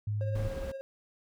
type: tone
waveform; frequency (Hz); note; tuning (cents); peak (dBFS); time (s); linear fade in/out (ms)
sine; 104.8; G#2; +16; -29; 0.07-0.48; 5
type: tone with tremolo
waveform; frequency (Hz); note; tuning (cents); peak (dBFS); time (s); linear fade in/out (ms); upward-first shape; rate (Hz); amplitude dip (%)
triangle; 539; C#5; -49; -33; 0.21-0.81; 0; triangle; 17; 55
type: noise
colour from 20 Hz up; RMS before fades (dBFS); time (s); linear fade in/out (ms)
brown; -38; 0.35-0.72; 5
effects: none